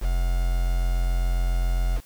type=tone with quantisation; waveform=triangle; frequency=43.65 Hz; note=F1; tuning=in tune; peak=-18 dBFS; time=0-2.01 s; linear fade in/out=50 ms; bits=6; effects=white hiss -54 dBFS RMS until 2.05 s